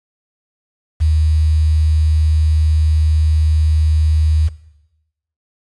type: tone with quantisation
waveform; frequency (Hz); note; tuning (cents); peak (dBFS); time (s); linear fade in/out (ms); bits
sine; 77.78; D#2; 0; -10; 1-4.49; 20; 6
effects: noise-tail reverb RT60 0.9 s tail -17 dB re dry + resampled to 24000 Hz